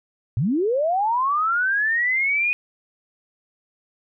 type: linear sweep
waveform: sine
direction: up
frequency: 98 to 2489 Hz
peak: -18 dBFS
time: 0.37-2.53 s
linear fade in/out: 0 ms
effects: none